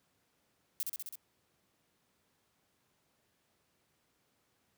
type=noise with echo; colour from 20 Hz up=violet; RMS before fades=-35 dBFS; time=0.8-0.83 s; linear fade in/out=0 ms; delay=65 ms; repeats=5; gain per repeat=-2 dB; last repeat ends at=1.155 s; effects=pink hiss -75 dBFS RMS until 4.77 s + high-pass 100 Hz 12 dB/octave